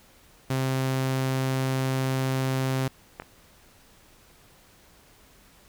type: tone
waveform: sawtooth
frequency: 131.9 Hz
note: C3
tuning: 14 cents sharp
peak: -20 dBFS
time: 0.5-2.88 s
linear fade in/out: 5 ms
type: clicks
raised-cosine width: 0.5 ms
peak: -19 / -27 dBFS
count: 2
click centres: 3.199 / 3.221 s
effects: pink hiss -56 dBFS RMS until 5.68 s